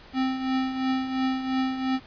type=tone with tremolo; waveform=square; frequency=261.6 Hz; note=C4; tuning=in tune; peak=-22 dBFS; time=0.13-2 s; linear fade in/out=50 ms; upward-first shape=triangle; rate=2.9 Hz; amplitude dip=65%; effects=pink hiss -49 dBFS RMS until 2.06 s + resampled to 11025 Hz